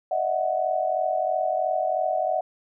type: tone cluster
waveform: sine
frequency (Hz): 605 / 648 / 741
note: D#5 / E5 / F#5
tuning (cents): -49 / -30 / +2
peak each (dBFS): -28 / -26 / -25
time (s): 0.11-2.41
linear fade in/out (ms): 5
effects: none